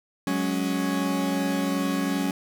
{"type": "chord", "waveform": "40% pulse", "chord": "F# suspended second", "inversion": "none", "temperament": "equal", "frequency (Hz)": [185, 207.7, 277.2], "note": ["F#3", "G#3", "C#4"], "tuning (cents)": [0, 0, 0], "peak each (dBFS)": [-28, -30, -25], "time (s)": [0.27, 2.31], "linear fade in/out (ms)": 2, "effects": []}